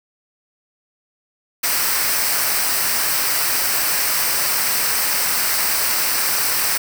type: noise with comb filter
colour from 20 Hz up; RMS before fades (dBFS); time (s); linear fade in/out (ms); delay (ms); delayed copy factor
white; -19; 1.63-6.78; 10; 0.29; -0.55
effects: none